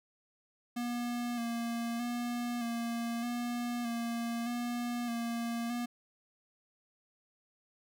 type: tone with vibrato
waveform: square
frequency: 237 Hz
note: A#3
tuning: 29 cents sharp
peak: -34 dBFS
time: 0.76-5.86 s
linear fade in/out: 10 ms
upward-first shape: square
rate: 0.81 Hz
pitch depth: 26 cents each way
effects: none